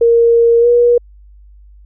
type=tone with pitch glide; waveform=sine; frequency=466.2 to 479.6 Hz; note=A#4 to A#4; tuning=0 to +49 cents; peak=-6 dBFS; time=0.01-0.98 s; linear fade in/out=5 ms; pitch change=+49 cents; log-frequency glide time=0.6-0.67 s; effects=added 50 Hz sine -38 dBFS peak until 1.85 s